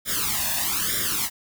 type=noise with flanger; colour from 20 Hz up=white; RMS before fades=-25 dBFS; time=0.05-1.3 s; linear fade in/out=50 ms; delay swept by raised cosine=0.56 to 1.15 ms; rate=1.1 Hz; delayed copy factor=+1; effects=none